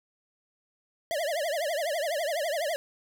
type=tone with vibrato; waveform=square; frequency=624 Hz; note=D#5; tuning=5 cents sharp; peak=-28 dBFS; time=1.11-2.76 s; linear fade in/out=0 ms; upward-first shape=triangle; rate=12 Hz; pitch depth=230 cents each way; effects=none